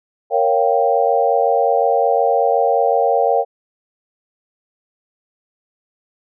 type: chord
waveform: sine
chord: G half-diminished seventh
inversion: first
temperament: equal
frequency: 466.2 / 554.4 / 698.5 / 784 Hz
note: Bb4 / Db5 / F5 / G5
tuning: 0 / 0 / 0 / 0 cents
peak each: -18 dBFS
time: 0.3-3.45 s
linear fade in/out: 50 ms
effects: none